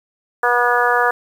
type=harmonic tone; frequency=242.6 Hz; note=B3; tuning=31 cents flat; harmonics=2 / 3 / 4 / 5 / 6 / 7; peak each=-20 / -20 / -20 / -20 / -20 / -20 dBFS; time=0.43-1.11 s; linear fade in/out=5 ms; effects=7-bit